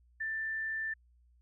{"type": "tone", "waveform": "sine", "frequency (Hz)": 1774, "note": "A6", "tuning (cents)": 14, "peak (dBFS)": -33, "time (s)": [0.2, 0.94], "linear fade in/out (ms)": 10, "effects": ["added 60 Hz sine -62 dBFS peak until 1.41 s"]}